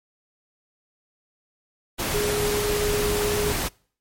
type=tone in noise; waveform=sine; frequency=415.3 Hz; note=G#4; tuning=in tune; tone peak=-23 dBFS; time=2.13-3.53 s; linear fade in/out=20 ms; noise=pink; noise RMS=-26 dBFS; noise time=1.98-3.69 s; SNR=0 dB; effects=noise-tail reverb RT60 0.5 s tail -26 dB re dry + MP3 64 kbps